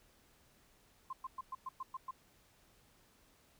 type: tone bursts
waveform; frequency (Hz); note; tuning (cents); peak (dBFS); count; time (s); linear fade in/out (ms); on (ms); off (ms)
sine; 1049; C6; +4; -39; 8; 1.1-2.11; 5; 30; 110
effects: pink hiss -68 dBFS RMS until 3.59 s